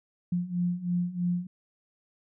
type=beating tone pair; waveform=sine; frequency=174.61 / 177.71 Hz; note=F3 / F3; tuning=0 / +30 cents; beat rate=3.1 Hz; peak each=-31 / -28 dBFS; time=0.32-1.47 s; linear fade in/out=5 ms; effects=none